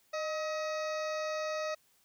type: harmonic tone with a mistuned harmonic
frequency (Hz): 635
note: D#5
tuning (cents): +35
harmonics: 1 / 2 / 3 / 4 / 6 / 7 / 8 / 9 / 10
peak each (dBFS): -34 / -40 / -44 / -46 / -50 / -51 / -52 / -53 / -54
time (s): 0.13-1.75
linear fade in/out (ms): 10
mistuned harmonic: 1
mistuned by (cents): -50
effects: white hiss -69 dBFS RMS until 2.04 s